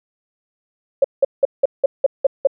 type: tone bursts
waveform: sine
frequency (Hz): 549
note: C#5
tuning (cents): -17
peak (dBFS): -8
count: 8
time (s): 1.02-2.472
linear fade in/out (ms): 5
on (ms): 24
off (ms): 180
effects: none